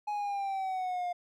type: exponential sweep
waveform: triangle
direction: down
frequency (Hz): 840 to 704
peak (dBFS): -29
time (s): 0.07-1.13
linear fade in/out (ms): 10
effects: none